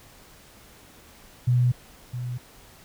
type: tone with echo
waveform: sine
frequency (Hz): 123.47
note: B2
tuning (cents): 0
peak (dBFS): -17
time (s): 1.47-1.72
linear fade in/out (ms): 10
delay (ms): 660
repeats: 1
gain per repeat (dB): -11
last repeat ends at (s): 2.38
effects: pink hiss -51 dBFS RMS until 2.84 s